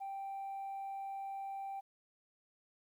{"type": "tone", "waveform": "sine", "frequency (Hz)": 784, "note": "G5", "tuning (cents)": 0, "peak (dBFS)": -38, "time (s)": [0, 1.81], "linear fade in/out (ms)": 20, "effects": ["tanh soft clip ceiling -38 dBFS", "12-bit"]}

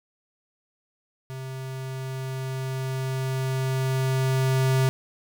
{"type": "tone with level ramp", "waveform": "square", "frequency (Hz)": 131.7, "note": "C3", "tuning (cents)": 12, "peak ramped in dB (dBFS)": [-34, -19], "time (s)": [1.3, 4.89], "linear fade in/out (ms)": 0, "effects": []}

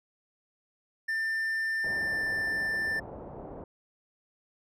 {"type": "tone with pitch glide", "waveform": "triangle", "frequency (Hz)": [1790, 1776.6], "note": ["A6", "A6"], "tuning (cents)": [29, 16], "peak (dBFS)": -26, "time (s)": [1.08, 3], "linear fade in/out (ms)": 10, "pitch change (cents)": -13, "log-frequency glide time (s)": [1.92, 2.2]}
{"type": "low-pass noise", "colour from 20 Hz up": "white", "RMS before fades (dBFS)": -43, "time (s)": [1.84, 3.64], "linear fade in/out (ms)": 2, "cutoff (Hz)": 750, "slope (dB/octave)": 24}
{"effects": []}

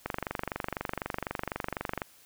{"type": "click train", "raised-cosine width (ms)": 0.5, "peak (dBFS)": -16, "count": 48, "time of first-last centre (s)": [0.06, 2.018], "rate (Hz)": 24, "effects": ["white hiss -58 dBFS RMS until 2.25 s"]}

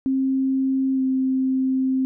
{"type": "tone with pitch glide", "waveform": "sine", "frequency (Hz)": [265.9, 262.2], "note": ["C4", "C4"], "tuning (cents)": [28, 4], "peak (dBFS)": -18, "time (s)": [0.06, 2.05], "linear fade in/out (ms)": 0, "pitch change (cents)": -24, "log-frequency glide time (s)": [0.94, 1.01], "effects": []}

